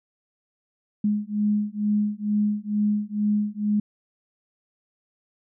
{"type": "beating tone pair", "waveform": "sine", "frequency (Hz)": [207.7, 209.9], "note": ["G#3", "G#3"], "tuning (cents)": [0, 19], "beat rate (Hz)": 2.2, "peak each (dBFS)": [-24, -24], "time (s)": [1.04, 3.8], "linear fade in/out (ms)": 5, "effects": []}